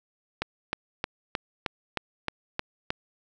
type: click train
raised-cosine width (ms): 0.3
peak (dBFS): -11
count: 9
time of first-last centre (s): 0.42-2.904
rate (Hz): 3.22
effects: none